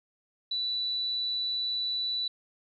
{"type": "tone", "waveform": "sine", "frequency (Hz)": 3961, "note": "B7", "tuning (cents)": 4, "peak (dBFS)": -28, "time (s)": [0.51, 2.28], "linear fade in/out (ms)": 5, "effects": []}